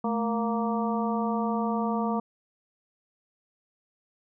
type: harmonic tone with a mistuned harmonic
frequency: 233.1 Hz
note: A#3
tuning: in tune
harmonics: 1 / 2 / 3 / 4 / 5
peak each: -27 / -33 / -33 / -33 / -35 dBFS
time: 0.04-2.2 s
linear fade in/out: 5 ms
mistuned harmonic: 1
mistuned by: -110 cents
effects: none